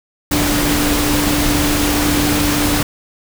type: tone in noise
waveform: sine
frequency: 294.2 Hz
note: D4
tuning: 3 cents sharp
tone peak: -17 dBFS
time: 0.31-2.83 s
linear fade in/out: 5 ms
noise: pink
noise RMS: -17 dBFS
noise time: 0.31-2.83 s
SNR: -3 dB
effects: none